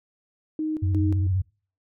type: tone with tremolo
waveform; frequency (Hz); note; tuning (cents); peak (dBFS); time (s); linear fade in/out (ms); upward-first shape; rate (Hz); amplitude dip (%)
sine; 311.1; D#4; 0; -24; 0.59-1.27; 2; square; 2.8; 75
type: tone with vibrato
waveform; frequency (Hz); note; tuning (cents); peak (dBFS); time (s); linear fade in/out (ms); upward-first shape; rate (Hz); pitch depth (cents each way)
sine; 93.1; F#2; +11; -20; 0.82-1.42; 10; triangle; 15; 99
effects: noise-tail reverb RT60 0.4 s tail -25 dB re dry